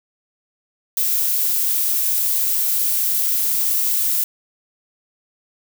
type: noise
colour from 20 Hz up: violet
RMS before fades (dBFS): -19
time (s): 0.97-4.24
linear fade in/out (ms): 2
effects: none